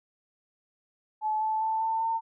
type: tone with pitch steps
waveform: sine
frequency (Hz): 862 / 872.5 / 883.2 / 893.9 / 904.9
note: A5 / A5 / A5 / A5 / A5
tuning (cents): -36 / -15 / +6 / +27 / +48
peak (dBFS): -25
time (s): 1.21-2.21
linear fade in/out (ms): 50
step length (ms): 200
effects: none